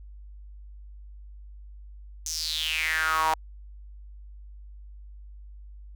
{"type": "tone with high-pass filter sweep", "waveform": "sawtooth", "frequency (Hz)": 158.6, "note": "D#3", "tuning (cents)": 33, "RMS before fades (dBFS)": -27, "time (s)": [2.26, 3.34], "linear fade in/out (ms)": 2, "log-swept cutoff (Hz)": [6400, 850], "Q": 6.3, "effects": ["added 50 Hz sine -42 dBFS peak until 5.95 s"]}